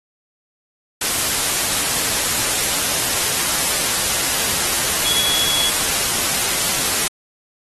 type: tone in noise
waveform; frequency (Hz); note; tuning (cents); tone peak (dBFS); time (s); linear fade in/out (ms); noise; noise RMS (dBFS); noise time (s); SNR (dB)
sine; 3357; G#7; +18; -20; 5.05-5.7; 5; white; -19; 1.01-7.08; -4
effects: AAC 32 kbps